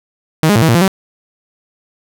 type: tone with pitch steps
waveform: sawtooth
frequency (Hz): 157.7 / 206.2 / 113.7 / 161.5 / 116.1 / 171.6 / 191.6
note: D#3 / G#3 / A#2 / E3 / A#2 / F3 / G3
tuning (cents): +24 / -12 / -43 / -35 / -7 / -30 / -39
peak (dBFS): -4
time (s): 0.43-0.878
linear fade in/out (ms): 0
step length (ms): 64
effects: none